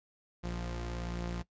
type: tone pair together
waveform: sawtooth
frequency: 58.54 / 174.4 Hz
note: A#1 / F3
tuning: +8 / -2 cents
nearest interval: octave + perfect fifth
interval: 1890 cents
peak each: -33 / -37 dBFS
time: 0.43-1.43 s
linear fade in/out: 20 ms
effects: noise-tail reverb RT60 0.1 s tail -19 dB re dry + resampled to 16000 Hz